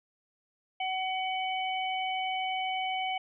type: harmonic tone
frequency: 752 Hz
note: F#5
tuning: 28 cents sharp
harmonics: 1 / 3 / 4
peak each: -31 / -36 / -37 dBFS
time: 0.8-3.18 s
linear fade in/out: 5 ms
effects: none